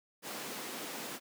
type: high-pass noise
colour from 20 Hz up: pink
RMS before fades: -42 dBFS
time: 0.22-1.2 s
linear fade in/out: 50 ms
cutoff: 200 Hz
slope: 24 dB/octave
effects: none